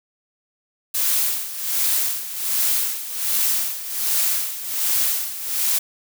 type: noise with tremolo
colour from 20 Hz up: blue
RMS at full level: -19 dBFS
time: 0.94-5.79 s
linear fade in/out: 10 ms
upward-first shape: sine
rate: 1.3 Hz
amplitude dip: 75%
effects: none